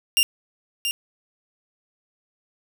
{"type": "tone with echo", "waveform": "sawtooth", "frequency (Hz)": 2794, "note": "F7", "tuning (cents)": 0, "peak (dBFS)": -12, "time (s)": [0.17, 0.23], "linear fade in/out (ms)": 0, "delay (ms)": 680, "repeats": 1, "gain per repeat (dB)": -7, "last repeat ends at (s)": 0.91, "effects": []}